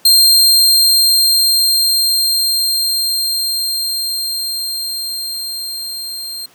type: tone with level ramp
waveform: sawtooth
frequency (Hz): 4186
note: C8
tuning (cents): 0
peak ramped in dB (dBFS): -3 to -21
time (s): 0.05-6.46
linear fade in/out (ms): 5
effects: pink hiss -48 dBFS RMS until 6.54 s + high-pass 200 Hz 12 dB/octave